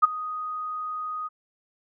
sine tone with ADSR envelope, 1246 Hz, D#6, 2 cents sharp, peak -10 dBFS, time 0.02-1.29 s, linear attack 21 ms, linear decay 16 ms, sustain -19 dB, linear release 26 ms, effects none

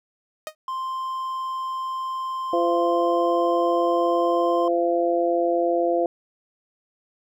sawtooth tone with exponential decay, 621 Hz, D#5, 3 cents flat, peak -23 dBFS, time 0.47-0.55 s, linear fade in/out 1 ms, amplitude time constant 16 ms
triangle tone, 1046.5 Hz, C6, in tune, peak -24 dBFS, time 0.68-4.68 s, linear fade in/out 2 ms
harmonic tone, 171.5 Hz, F3, 31 cents flat, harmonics 2 / 3 / 4, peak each -23 / -23 / -23 dBFS, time 2.53-6.06 s, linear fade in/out 2 ms
effects none

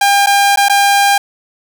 sawtooth tone with dropouts, 802 Hz, G5, 39 cents sharp, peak -4 dBFS, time 0.01-1.18 s, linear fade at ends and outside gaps 5 ms, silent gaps 0.262-0.269 / 0.56-0.572 / 0.685-0.696 s, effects none

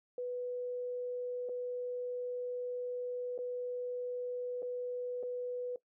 sine tone with dropouts, 493.9 Hz, B4, in tune, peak -35 dBFS, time 0.18-5.76 s, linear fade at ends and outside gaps 2 ms, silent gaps 1.489-1.493 / 3.379-3.388 / 4.622-4.628 / 5.229-5.233 s, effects noise-tail reverb RT60 0.1 s tail -18 dB re dry

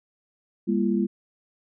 sine tone cluster, 201.8 / 237.7 / 340.6 Hz, G#3 / A#3 / F4, -49 / +34 / -43 cents, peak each -23 / -26 / -26 dBFS, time 0.67-1.07 s, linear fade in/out 20 ms, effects none

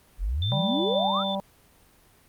sine exponential sweep, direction up, 39.17 to 1453 Hz, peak -24 dBFS, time 0.18-1.24 s, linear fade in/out 50 ms
sine tone with vibrato, 3550 Hz, A7, 15 cents sharp, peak -29 dBFS, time 0.42-1.35 s, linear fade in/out 2 ms, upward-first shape triangle, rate 1.8 Hz, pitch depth 16 cents each way
harmonic tone, 195.1 Hz, G3, 8 cents flat, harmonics 1 / 3 / 4 / 5, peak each -30 / -30 / -33 / -35 dBFS, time 0.52-1.4 s, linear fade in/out 0 ms
effects pink hiss -58 dBFS RMS until 2.28 s + Opus 32 kbps

